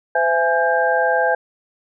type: tone cluster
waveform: sine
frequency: 510 / 668 / 831 / 1589 Hz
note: C5 / E5 / G#5 / G6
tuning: -44 / +23 / +1 / +23 cents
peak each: -20 dBFS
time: 0.15-1.35 s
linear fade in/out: 5 ms
effects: none